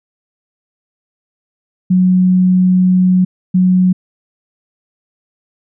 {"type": "tone bursts at uneven times", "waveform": "sine", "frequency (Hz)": 183.6, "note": "F#3", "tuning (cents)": -13, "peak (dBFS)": -7, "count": 2, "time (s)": [[1.9, 3.25], [3.54, 3.93]], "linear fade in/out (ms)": 10, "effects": []}